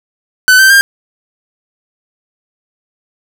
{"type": "tone with pitch steps", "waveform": "45% pulse", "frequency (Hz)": [1508, 1554, 1601.4], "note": ["F#6", "G6", "G6"], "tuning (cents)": [32, -16, 37], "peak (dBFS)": -3, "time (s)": [0.48, 0.81], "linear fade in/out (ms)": 0, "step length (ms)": 110, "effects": []}